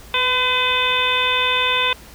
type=harmonic tone with a mistuned harmonic; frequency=507 Hz; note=B4; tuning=45 cents sharp; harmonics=1 / 2 / 3 / 4 / 5 / 6 / 7; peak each=-27 / -22 / -26 / -27 / -21 / -28 / -21 dBFS; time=0.14-1.93 s; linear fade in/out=2 ms; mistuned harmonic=1; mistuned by=-30 cents; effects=added 60 Hz sine -44 dBFS peak until 2.14 s + pink hiss -43 dBFS RMS until 2.14 s